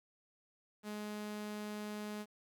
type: tone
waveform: sawtooth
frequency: 210 Hz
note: G#3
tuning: 19 cents sharp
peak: -37 dBFS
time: 0.83-2.26 s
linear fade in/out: 50 ms
effects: 11-bit